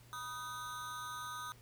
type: tone with amplitude modulation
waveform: square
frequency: 1244.5 Hz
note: D#6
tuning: in tune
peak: -38 dBFS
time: 0.13-1.52 s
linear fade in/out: 0 ms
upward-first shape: sine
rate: 273 Hz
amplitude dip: 100%
effects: added 118 Hz sine -59 dBFS peak until 1.61 s + pink hiss -63 dBFS RMS until 1.61 s